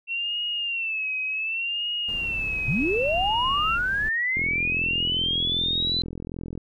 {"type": "tone with vibrato", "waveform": "sine", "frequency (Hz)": 2697, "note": "E7", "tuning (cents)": 39, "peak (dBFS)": -25, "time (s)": [0.07, 3.79], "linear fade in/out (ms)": 50, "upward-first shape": "sine", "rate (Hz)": 0.67, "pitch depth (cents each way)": 110}
{"type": "noise", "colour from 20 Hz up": "brown", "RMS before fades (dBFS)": -36, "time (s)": [2.08, 4.09], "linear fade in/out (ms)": 5}
{"type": "linear sweep", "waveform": "sine", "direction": "up", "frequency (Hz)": [115.5, 4057], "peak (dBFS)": -22, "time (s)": [2.68, 6.02], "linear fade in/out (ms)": 0}
{"type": "click train", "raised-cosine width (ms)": 3, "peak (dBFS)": -21, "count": 95, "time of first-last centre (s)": [4.37, 6.577], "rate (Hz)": 42.6}
{"effects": []}